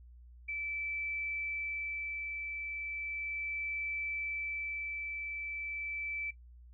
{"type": "tone with tremolo", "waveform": "sine", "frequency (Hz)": 2319, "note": "D7", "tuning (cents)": -22, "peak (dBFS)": -34, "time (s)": [0.48, 6.31], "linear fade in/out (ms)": 10, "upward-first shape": "sine", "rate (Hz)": 0.36, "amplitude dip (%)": 30, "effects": ["noise-tail reverb RT60 0.1 s tail -18 dB re dry", "added 60 Hz sine -52 dBFS peak until 6.73 s"]}